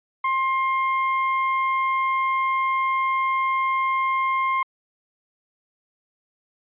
35% pulse tone, 1060 Hz, C6, 22 cents sharp, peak -18 dBFS, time 0.24-4.63 s, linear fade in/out 5 ms, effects resampled to 8000 Hz

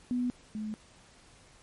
sine tone pair in turn, 246.9 / 214.7 Hz, B3 / A3, 0 / -42 cents, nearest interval major second, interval 242 cents, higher first, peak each -27 / -33 dBFS, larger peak first, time 0.11-0.3 / 0.55-0.74 s, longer neither, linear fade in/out 0 ms, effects pink hiss -58 dBFS RMS until 1.62 s + MP3 48 kbps

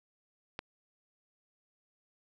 click, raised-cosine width 0.3 ms, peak -21 dBFS, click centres 0.591 s, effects none

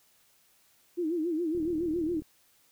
sine tone with vibrato, 330 Hz, E4, 2 cents sharp, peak -27 dBFS, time 0.97-2.21 s, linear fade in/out 20 ms, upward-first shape sine, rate 7.2 Hz, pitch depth 130 cents each way
click train, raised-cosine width 3 ms, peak -33 dBFS, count 27, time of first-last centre 1.55-2.22 s, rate 38.8 Hz
effects white hiss -65 dBFS RMS until 2.71 s

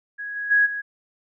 sine tone with level steps, 1661.2 Hz, G#6, in tune, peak -29 / -26 / -14 / -26 dBFS, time 0.18-0.82 s, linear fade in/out 20 ms, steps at 0.35 / 0.5 / 0.65 s, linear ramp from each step 20 ms, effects none

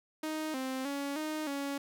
sawtooth tone with pitch steps, 311.6 / 261.7 / 281.2 / 309.2 / 280 Hz, D#4 / C4 / C#4 / D#4 / C#4, +3 / 0 / +25 / -11 / +18 cents, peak -30 dBFS, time 0.23-1.78 s, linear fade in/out 5 ms, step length 310 ms, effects none

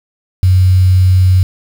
sine tone with quantisation, 92.5 Hz, F#2, in tune, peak -5 dBFS, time 0.43-1.43 s, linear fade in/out 0 ms, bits 5, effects none

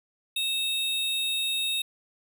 square tone pair together, 2637 / 3729 Hz, E7 / A#7, 0 / 0 cents, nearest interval tritone, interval 600 cents, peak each -34 / -27 dBFS, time 0.36-1.82 s, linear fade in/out 5 ms, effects none

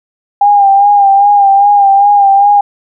sine tone with vibrato, 803 Hz, G5, 41 cents sharp, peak -3 dBFS, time 0.41-2.61 s, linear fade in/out 5 ms, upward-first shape sine, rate 2.5 Hz, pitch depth 41 cents each way, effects none

